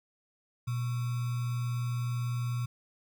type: tone with sample-and-hold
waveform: sine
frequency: 120.9 Hz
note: B2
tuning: 36 cents flat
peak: -29 dBFS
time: 0.67-2.66 s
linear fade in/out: 10 ms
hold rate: 1225 Hz
effects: none